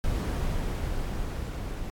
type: noise with level ramp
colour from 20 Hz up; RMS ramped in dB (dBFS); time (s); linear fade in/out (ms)
brown; -27 to -34; 0.04-1.9; 0
effects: AAC 64 kbps